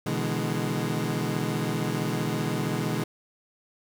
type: chord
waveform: 25% pulse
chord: E dominant seventh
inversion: second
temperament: equal with one note detuned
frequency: 123.47 / 149.49 / 164.81 / 207.7 Hz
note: B2 / D3 / E3 / G#3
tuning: 0 / +31 / 0 / 0 cents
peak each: -28 dBFS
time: 0.06-3.04 s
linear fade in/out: 5 ms
effects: none